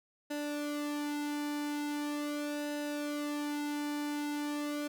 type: tone with flanger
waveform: sawtooth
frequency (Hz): 293.7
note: D4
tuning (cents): 0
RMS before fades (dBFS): -36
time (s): 0.3-4.88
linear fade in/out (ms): 10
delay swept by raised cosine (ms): 0.89 to 1.87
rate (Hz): 0.41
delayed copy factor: -0.7
effects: none

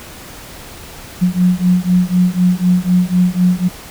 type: beating tone pair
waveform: sine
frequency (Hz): 178.5 / 182.5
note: F3 / F#3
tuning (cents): +38 / -24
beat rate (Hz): 4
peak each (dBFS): -13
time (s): 1.21-3.69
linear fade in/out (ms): 20
effects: pink hiss -34 dBFS RMS until 3.9 s

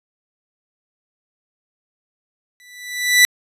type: tone with exponential growth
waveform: sawtooth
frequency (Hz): 1975.5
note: B6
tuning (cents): 0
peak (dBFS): -3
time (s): 2.6-3.25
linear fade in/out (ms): 0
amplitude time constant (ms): 140
effects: resampled to 32000 Hz

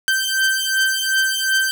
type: beating tone pair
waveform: sawtooth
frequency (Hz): 1555 / 1557.7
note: G6 / G6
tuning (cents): -14 / -11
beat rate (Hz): 2.7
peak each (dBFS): -16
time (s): 0.08-1.71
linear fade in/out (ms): 0
effects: none

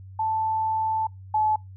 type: tone pair in turn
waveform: sine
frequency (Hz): 880 / 860.9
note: A5 / A5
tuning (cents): 0 / -38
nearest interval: unison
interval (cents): 38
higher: first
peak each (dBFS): -22 / -19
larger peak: second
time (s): 0.19-1.07 / 1.34-1.56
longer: first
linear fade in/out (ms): 5
effects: noise-tail reverb RT60 0.2 s tail -26 dB re dry + added 95 Hz sine -40 dBFS peak until 1.76 s

